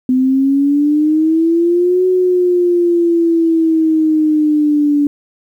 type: exponential two-way sweep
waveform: sine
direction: up then down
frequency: 253.6 to 370 to 288.1 Hz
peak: -9 dBFS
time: 0.09-5.07 s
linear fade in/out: 2 ms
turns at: 2.06 s
effects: 8-bit

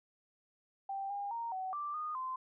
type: tone with pitch steps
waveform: sine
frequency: 784 / 807 / 929 / 753 / 1175 / 1229 / 1035 Hz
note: G5 / G#5 / A#5 / F#5 / D6 / D#6 / C6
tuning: 0 / -50 / -6 / +30 / +1 / -22 / -19 cents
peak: -36 dBFS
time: 0.89-2.36 s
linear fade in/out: 5 ms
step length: 210 ms
effects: none

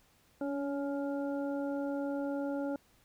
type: harmonic tone with a mistuned harmonic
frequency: 280 Hz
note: C#4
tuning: 18 cents sharp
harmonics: 1 / 2 / 3 / 5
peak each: -34 / -37 / -45 / -49 dBFS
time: 0.41-2.76 s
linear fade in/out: 2 ms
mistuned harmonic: 1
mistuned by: +20 cents
effects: pink hiss -67 dBFS RMS until 3.04 s

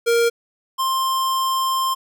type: tone pair in turn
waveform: square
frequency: 467.3 / 1053.3 Hz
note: A#4 / C6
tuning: +4 / +11 cents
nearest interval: octave + major second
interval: 1407 cents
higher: second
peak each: -15 / -19 dBFS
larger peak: first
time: 0.06-0.3 / 0.78-1.95 s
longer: second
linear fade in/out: 20 ms
effects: none

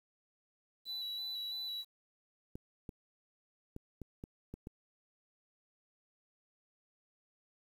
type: tone with vibrato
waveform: triangle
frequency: 3951 Hz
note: B7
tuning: in tune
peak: -37 dBFS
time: 0.85-1.85 s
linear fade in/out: 50 ms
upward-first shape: square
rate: 3 Hz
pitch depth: 14 cents each way
type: clicks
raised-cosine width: 3 ms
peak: -31 dBFS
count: 7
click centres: 2.555 / 2.892 / 3.764 / 4.017 / 4.239 / 4.54 / 4.671 s
effects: 10-bit

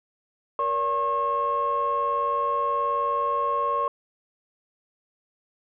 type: tone cluster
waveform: sine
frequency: 472.2 / 571 / 1083 Hz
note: A#4 / D5 / C#6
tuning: +22 / -49 / -41 cents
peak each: -30 / -29 / -22 dBFS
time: 0.59-3.88 s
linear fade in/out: 2 ms
effects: tanh soft clip ceiling -16 dBFS

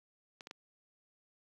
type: clicks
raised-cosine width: 0.2 ms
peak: -30 / -29 / -27 dBFS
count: 3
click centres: 0.408 / 0.471 / 0.511 s
effects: high-pass 150 Hz 12 dB/octave + 11-bit

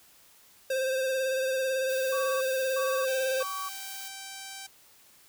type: tone with vibrato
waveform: square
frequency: 525 Hz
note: C5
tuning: 6 cents sharp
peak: -27 dBFS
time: 0.7-3.43 s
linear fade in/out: 5 ms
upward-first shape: triangle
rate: 18 Hz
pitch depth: 35 cents each way
type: noise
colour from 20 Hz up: blue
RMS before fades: -43 dBFS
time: 1.89-4.08 s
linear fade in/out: 2 ms
type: tone bursts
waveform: sine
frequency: 1134 Hz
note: C#6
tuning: 39 cents sharp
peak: -33 dBFS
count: 3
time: 2.12-3.69 s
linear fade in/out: 10 ms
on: 290 ms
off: 350 ms
type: tone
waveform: 5% pulse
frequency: 779 Hz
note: G5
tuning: 11 cents flat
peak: -28 dBFS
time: 3.07-4.67 s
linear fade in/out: 10 ms
effects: white hiss -58 dBFS RMS until 5.28 s

